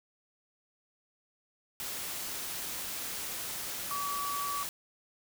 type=tone in noise; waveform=sine; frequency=1142 Hz; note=D6; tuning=49 cents flat; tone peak=-33 dBFS; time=3.91-4.63 s; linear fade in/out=0 ms; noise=white; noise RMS=-38 dBFS; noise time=1.8-4.69 s; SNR=+2 dB; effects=none